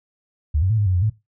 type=tone with pitch steps; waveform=sine; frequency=75.1 / 93.6 / 110.8 / 103.6 / 92.7 / 88.9 / 108.1 Hz; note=D2 / F#2 / A2 / G#2 / F#2 / F2 / A2; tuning=+39 / +20 / +13 / -4 / +4 / +31 / -30 cents; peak=-16 dBFS; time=0.54-1.1 s; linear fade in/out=10 ms; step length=80 ms; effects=noise-tail reverb RT60 0.2 s tail -17 dB re dry